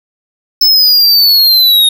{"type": "linear sweep", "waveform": "square", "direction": "down", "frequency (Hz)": [5274, 3699], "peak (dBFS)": -5, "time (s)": [0.61, 1.89], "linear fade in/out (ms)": 5, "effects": []}